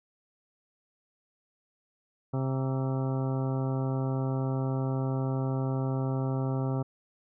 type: harmonic tone with a mistuned harmonic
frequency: 132.6 Hz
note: C3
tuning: 23 cents sharp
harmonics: 1 / 2 / 3 / 4 / 5 / 6 / 7 / 9 / 10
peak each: -28 / -34 / -38 / -40 / -42 / -44 / -45 / -47 / -48 dBFS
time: 2.33-6.83 s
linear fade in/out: 10 ms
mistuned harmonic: 9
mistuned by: -53 cents
effects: none